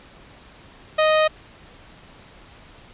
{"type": "tone", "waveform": "sawtooth", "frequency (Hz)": 622.3, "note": "D#5", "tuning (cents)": 0, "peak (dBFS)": -11, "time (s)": [0.98, 1.28], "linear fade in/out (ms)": 10, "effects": ["pink hiss -47 dBFS RMS until 2.93 s", "resampled to 8000 Hz"]}